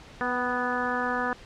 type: harmonic tone with a mistuned harmonic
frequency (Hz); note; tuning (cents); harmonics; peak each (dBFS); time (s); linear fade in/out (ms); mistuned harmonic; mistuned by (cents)
246.9; B3; 0; 1 / 2 / 3 / 4 / 5 / 6 / 7; -33 / -33 / -33 / -33 / -33 / -33 / -33; 0.21-1.33; 0; 3; +26
effects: pink hiss -48 dBFS RMS until 1.45 s + low-pass 5000 Hz 12 dB/octave